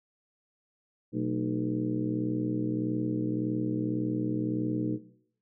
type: harmonic tone with a mistuned harmonic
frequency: 61.74 Hz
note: B1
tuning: in tune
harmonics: 2 / 3 / 4 / 5 / 6 / 7 / 8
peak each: -35 / -36 / -33 / -31 / -40 / -42 / -42 dBFS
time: 1.12-4.99 s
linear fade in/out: 50 ms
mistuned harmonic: 4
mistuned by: -150 cents
effects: noise-tail reverb RT60 0.7 s tail -17 dB re dry